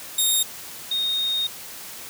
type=tone pair in turn; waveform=15% pulse / sine; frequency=3707 / 3707 Hz; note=A#7 / A#7; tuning=-10 / -10 cents; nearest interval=unison; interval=0 cents; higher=neither; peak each=-11 / -21 dBFS; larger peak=first; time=0.18-0.43 / 0.91-1.47 s; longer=second; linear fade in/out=5 ms; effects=white hiss -38 dBFS RMS until 2.09 s + high-pass 60 Hz 12 dB/octave